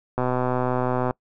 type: click train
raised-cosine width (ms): 1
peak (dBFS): -10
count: 118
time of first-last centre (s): 0.18-1.109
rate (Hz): 126
effects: noise-tail reverb RT60 0.1 s tail -24 dB re dry